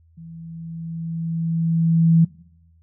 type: tone with level ramp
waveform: sine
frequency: 164.81 Hz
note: E3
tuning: in tune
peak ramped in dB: -37 to -10 dBFS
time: 0.17-2.25 s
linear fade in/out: 10 ms
effects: noise-tail reverb RT60 0.8 s tail -21 dB re dry + added 82 Hz sine -52 dBFS peak until 2.82 s